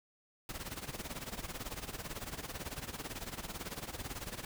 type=noise with tremolo; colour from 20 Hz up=pink; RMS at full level=-40 dBFS; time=0.49-4.45 s; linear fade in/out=2 ms; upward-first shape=sine; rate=18 Hz; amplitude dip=80%; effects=none

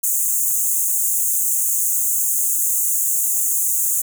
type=high-pass noise; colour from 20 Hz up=pink; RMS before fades=-19 dBFS; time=0.03-4.02 s; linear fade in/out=10 ms; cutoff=6500 Hz; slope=96 dB/octave; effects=none

